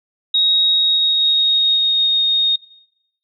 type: tone with pitch glide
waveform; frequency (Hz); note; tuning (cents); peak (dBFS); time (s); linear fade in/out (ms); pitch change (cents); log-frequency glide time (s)
sine; 3778 to 3713; A#7 to A#7; +22 to -8; -12; 0.34-2.56; 5; -30; 0.68-2.13
effects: noise-tail reverb RT60 0.9 s tail -22 dB re dry

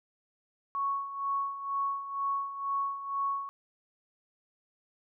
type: tone with tremolo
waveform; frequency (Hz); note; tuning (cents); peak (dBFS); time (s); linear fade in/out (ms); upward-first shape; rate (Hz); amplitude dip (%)
sine; 1108.7; C#6; 0; -27; 0.75-3.49; 0; sine; 2.1; 70
effects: none

